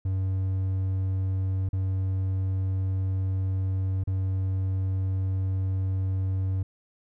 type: tone with dropouts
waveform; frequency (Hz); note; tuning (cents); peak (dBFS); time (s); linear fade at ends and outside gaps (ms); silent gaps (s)
triangle; 94.9; F#2; +44; -22; 0.05-6.63; 5; 1.69-1.73 / 4.038-4.073
effects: none